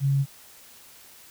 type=tone; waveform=sine; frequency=138.2 Hz; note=C#3; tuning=5 cents flat; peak=-19 dBFS; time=0-0.26 s; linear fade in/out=50 ms; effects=white hiss -50 dBFS RMS until 1.3 s